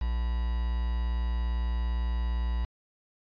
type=tone with quantisation; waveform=triangle; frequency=58.8 Hz; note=A#1; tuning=16 cents sharp; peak=-24 dBFS; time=0.01-2.65 s; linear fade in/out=5 ms; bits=7; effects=resampled to 11025 Hz